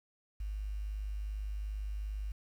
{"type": "tone with quantisation", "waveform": "sine", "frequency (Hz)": 51.3, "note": "G#1", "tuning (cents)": -21, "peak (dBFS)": -35, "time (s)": [0.4, 2.32], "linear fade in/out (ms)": 5, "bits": 10, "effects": []}